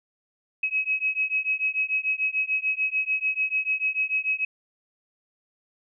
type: beating tone pair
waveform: sine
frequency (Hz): 2551 / 2557.8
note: D#7 / D#7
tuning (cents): +43 / +47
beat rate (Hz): 6.8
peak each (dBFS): -26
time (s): 0.63-4.45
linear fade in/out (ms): 5
effects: none